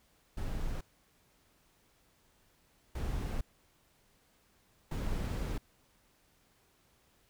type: noise bursts at uneven times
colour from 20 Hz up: brown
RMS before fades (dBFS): -35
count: 3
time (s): 0.37-0.81 / 2.95-3.41 / 4.91-5.58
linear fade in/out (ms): 5
effects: pink hiss -69 dBFS RMS until 7.29 s